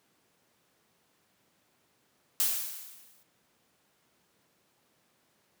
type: noise with exponential decay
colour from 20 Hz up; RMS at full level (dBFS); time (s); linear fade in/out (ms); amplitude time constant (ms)
blue; -25; 2.4-3.23; 0; 180
effects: pink hiss -70 dBFS RMS until 5.6 s + high-pass 150 Hz 12 dB/octave